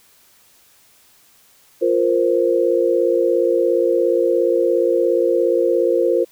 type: chord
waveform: sine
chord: F suspended fourth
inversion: none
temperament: equal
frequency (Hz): 349.2 / 466.2 / 523.3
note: F4 / Bb4 / C5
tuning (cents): 0 / 0 / 0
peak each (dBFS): -18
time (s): 1.81-6.25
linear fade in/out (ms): 20
effects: white hiss -53 dBFS RMS until 6.31 s